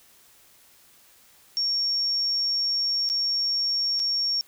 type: tone with dropouts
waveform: sine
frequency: 5520 Hz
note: F8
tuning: 21 cents flat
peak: -22 dBFS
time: 1.57-4.41 s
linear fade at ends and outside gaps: 0 ms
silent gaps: 3.09-3.099 / 3.994-3.999 s
effects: white hiss -56 dBFS RMS until 4.47 s